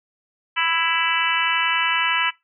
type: harmonic tone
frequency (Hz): 330.8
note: E4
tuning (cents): +6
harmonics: 3 / 4 / 5 / 6 / 7 / 8 / 9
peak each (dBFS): -26 / -26 / -26 / -26 / -26 / -26 / -26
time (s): 0.56-2.31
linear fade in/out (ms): 20
effects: noise-tail reverb RT60 0.2 s tail -20 dB re dry